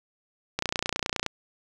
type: click train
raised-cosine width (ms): 0.2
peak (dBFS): -9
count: 21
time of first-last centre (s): 0.59-1.263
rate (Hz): 29.7
effects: none